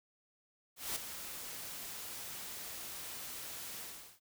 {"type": "noise with ADSR envelope", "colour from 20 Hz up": "white", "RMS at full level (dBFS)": -36, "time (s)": [0.76, 4.2], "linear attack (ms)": 200, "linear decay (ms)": 6, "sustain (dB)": -9, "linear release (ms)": 400, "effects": []}